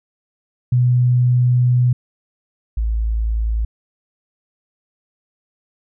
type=tone pair in turn; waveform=sine; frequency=123.9 / 55.19 Hz; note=B2 / A1; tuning=+6 / +6 cents; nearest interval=octave + major second; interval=1400 cents; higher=first; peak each=-11 / -16 dBFS; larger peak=first; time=0.72-1.93 / 2.77-3.65 s; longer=first; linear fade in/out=5 ms; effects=none